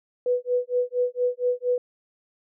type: tone with tremolo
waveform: sine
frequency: 493.9 Hz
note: B4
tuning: in tune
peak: -18 dBFS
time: 0.26-1.78 s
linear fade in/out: 2 ms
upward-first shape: sine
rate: 4.3 Hz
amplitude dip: 100%
effects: none